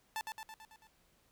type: tone with echo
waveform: sawtooth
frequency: 880 Hz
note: A5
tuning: in tune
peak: -32 dBFS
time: 0.16-0.21 s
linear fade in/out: 0 ms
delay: 110 ms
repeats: 6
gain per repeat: -4 dB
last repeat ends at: 0.87 s
effects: pink hiss -71 dBFS RMS until 1.31 s